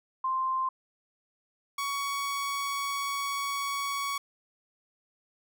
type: tone pair in turn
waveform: sine / sawtooth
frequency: 1046.5 / 1120.8 Hz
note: C6 / C#6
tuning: 0 / +19 cents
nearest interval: minor second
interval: 119 cents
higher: second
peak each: -26 dBFS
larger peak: neither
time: 0.24-0.69 / 1.78-4.18 s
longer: second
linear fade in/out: 5 ms
effects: none